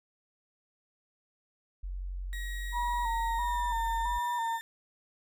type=tone; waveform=sine; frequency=45.78 Hz; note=F#1; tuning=18 cents flat; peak=-34 dBFS; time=1.83-4.19 s; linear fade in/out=10 ms
type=tone with pitch glide; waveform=35% pulse; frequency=1900 to 1797.5 Hz; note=A#6 to A6; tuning=+33 to +36 cents; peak=-38 dBFS; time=2.33-4.61 s; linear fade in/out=0 ms; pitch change=-97 cents; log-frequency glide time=3.27-3.63 s
type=tone with vibrato; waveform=sine; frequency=941 Hz; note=A#5; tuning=16 cents sharp; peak=-29 dBFS; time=2.72-4.6 s; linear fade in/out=50 ms; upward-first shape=square; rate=1.5 Hz; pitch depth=44 cents each way
effects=none